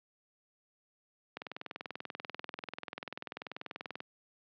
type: click train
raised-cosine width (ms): 0.3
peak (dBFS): -23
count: 55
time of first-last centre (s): 1.37-4.004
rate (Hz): 20.5
effects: high-pass 200 Hz 12 dB/octave + low-pass 4000 Hz 12 dB/octave